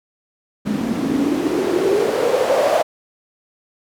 white noise with band-pass filter sweep, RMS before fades -18 dBFS, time 0.65-2.83 s, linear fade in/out 20 ms, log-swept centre 210 to 630 Hz, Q 6.3, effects none

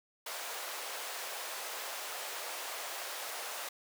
pink high-pass noise, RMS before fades -41 dBFS, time 0.26-3.69 s, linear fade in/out 5 ms, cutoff 530 Hz, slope 24 dB/octave, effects none

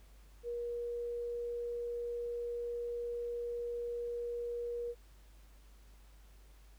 sine tone, 476.4 Hz, A#4, 38 cents sharp, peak -36 dBFS, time 0.43-4.95 s, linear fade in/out 50 ms, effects added 50 Hz sine -56 dBFS peak until 6.78 s + pink hiss -67 dBFS RMS until 6.78 s

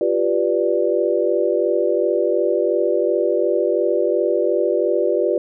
sine chord, G dominant seventh, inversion third, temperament equal, 349.2 / 392 / 493.9 / 587.3 Hz, F4 / G4 / B4 / D5, 0 / 0 / 0 / 0 cents, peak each -21 dBFS, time 0.01-5.38 s, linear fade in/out 2 ms, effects none

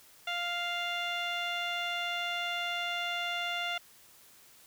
15% pulse tone with low-pass filter, 698.5 Hz, F5, in tune, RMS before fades -34 dBFS, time 0.27-3.78 s, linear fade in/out 5 ms, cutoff 3600 Hz, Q 2.7, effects white hiss -58 dBFS RMS until 4.66 s

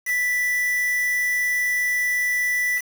triangle tone with quantisation, 1975.5 Hz, B6, in tune, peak -18 dBFS, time 0.05-2.82 s, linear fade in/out 50 ms, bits 5, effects none

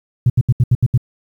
sine tone bursts, 122.4 Hz, B2, 15 cents flat, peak -7 dBFS, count 7, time 0.26-0.977 s, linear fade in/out 5 ms, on 39 ms, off 74 ms, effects tanh soft clip ceiling -3 dBFS + 8-bit

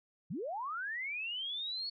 sine linear sweep, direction up, 123.47 to 4435 Hz, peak -36 dBFS, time 0.3-1.9 s, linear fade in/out 10 ms, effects none

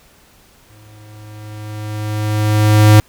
square tone with exponential growth, 106.3 Hz, G#2, 41 cents sharp, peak -4 dBFS, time 0.7-3 s, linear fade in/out 0 ms, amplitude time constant 500 ms, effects pink hiss -49 dBFS RMS until 3.08 s

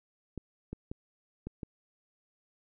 clicks, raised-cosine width 3 ms, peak -25 dBFS, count 5, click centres 0.377 / 0.73 / 0.915 / 1.47 / 1.632 s, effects none

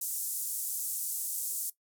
pink band-pass noise, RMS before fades -35 dBFS, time 0.01-1.7 s, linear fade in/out 5 ms, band 7900 to 16000 Hz, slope 24 dB/octave, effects noise-tail reverb RT60 0.1 s tail -17 dB re dry

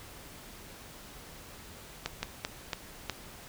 slowing click train, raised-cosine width 0.2 ms, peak -14 dBFS, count 5, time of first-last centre 2.06-3.097 s, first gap 170 ms, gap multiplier 1.29, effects pink hiss -49 dBFS RMS until 3.48 s

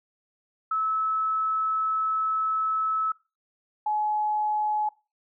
sine tone pair in turn, 1300 / 848 Hz, E6 / G#5, -24 / +36 cents, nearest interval perfect fifth, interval 740 cents, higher first, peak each -23 dBFS, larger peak neither, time 0.71-3.12 / 3.86-4.89 s, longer first, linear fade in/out 5 ms, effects noise-tail reverb RT60 0.3 s tail -22 dB re dry

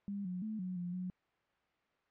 sine tone with pitch steps, 200.9 / 181.2 / 216.9 / 183.5 / 176.4 / 182.5 Hz, G3 / F#3 / A3 / F#3 / F3 / F#3, +43 / -36 / -25 / -14 / +18 / -24 cents, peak -37 dBFS, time 0.08-1.1 s, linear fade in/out 0 ms, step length 170 ms, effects white hiss -75 dBFS RMS until 2.1 s + low-pass 2000 Hz 12 dB/octave

